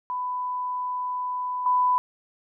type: tone with level steps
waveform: sine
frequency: 997 Hz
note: B5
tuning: 16 cents sharp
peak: -26 / -18 dBFS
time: 0.1-1.98 s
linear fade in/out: 0 ms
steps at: 1.66 s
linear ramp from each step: 2 ms
effects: none